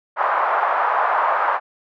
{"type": "band-pass noise", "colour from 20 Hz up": "white", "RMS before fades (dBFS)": -19, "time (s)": [0.16, 1.6], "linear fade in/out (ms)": 50, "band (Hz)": [720, 1200], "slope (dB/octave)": 24, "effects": []}